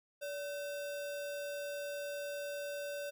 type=tone with sample-and-hold; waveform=sine; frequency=575 Hz; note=D5; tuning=37 cents flat; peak=-38 dBFS; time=0.21-3.11 s; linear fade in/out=20 ms; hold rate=2100 Hz; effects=none